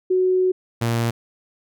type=tone pair in turn; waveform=sine / sawtooth; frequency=370 / 116.54 Hz; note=F#4 / A#2; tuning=0 / 0 cents; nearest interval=octave + minor sixth; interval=2000 cents; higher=first; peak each=-15 dBFS; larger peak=neither; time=0.1-0.52 / 0.81-1.11 s; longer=first; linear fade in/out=10 ms; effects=none